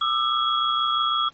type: tone cluster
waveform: sine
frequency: 1199 / 1325 / 3327 Hz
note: D6 / E6 / G#7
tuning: +36 / +9 / +2 cents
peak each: -24 dBFS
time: 0.01-1.29 s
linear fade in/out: 5 ms
effects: pink hiss -56 dBFS RMS until 1.33 s + MP3 32 kbps